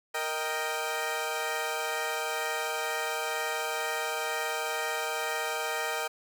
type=chord; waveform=15% pulse; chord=Eb major; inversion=second; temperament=equal; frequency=466.2 / 622.3 / 784 Hz; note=Bb4 / Eb5 / G5; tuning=0 / 0 / 0 cents; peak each=-28 dBFS; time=0.14-6.08 s; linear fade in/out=10 ms; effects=none